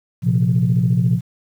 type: chord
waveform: sine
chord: Bb suspended second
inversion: none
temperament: equal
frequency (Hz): 116.54 / 130.81 / 174.61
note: Bb2 / C3 / F3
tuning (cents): 0 / 0 / 0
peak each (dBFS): -17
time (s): 0.22-1.21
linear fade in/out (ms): 50
effects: tanh soft clip ceiling -6 dBFS + 8-bit